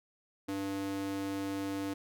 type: tone with high-pass filter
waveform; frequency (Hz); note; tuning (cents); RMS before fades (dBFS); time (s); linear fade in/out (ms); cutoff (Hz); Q
square; 98; G2; 0; -36; 0.48-1.94; 10; 250; 2.5
effects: none